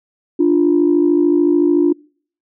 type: tone pair together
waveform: sine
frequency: 294.5 / 348.1 Hz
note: D4 / F4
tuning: +5 / -6 cents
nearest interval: minor third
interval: 289 cents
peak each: -12 dBFS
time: 0.39-1.93 s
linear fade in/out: 10 ms
effects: noise-tail reverb RT60 0.5 s tail -26 dB re dry + tanh soft clip ceiling -4 dBFS